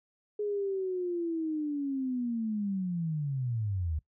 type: linear sweep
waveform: sine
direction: down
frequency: 420.4 to 73.42 Hz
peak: -29 dBFS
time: 0.39-3.99 s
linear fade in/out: 5 ms
effects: noise-tail reverb RT60 0.1 s tail -21 dB re dry